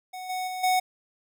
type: tone with level steps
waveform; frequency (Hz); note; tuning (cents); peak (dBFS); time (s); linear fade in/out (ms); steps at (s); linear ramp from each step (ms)
square; 740; F#5; 0; -36 / -29 / -32 / -21; 0.13-0.8; 10; 0.29 / 0.47 / 0.63; 10
effects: none